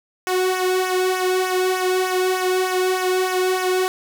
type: tone with flanger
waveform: sawtooth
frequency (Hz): 370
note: F#4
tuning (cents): 0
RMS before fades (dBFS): -20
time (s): 0.27-3.88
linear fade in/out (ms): 0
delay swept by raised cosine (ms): 0.23 to 1.73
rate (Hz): 3.3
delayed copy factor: -0.7
effects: none